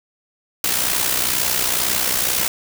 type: noise with amplitude modulation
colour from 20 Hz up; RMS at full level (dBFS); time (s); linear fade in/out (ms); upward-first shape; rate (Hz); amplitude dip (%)
white; -17; 0.64-2.48; 2; sine; 62.1; 60
effects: none